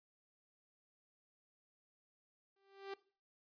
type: tone with exponential growth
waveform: sawtooth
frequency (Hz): 392.6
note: G4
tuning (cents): +3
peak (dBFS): -37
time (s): 2.56-2.94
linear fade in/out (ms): 5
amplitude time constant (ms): 81
effects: noise-tail reverb RT60 0.4 s tail -19 dB re dry + resampled to 11025 Hz